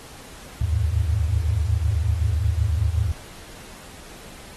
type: tone cluster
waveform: sine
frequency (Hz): 70.3 / 78.3 / 103.2 / 108.6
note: C#2 / D#2 / G#2 / A2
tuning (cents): +25 / +11 / -10 / -22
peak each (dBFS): -28 / -21 / -24 / -28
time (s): 0.61-3.12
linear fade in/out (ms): 5
effects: pink hiss -43 dBFS RMS until 4.56 s + AAC 32 kbps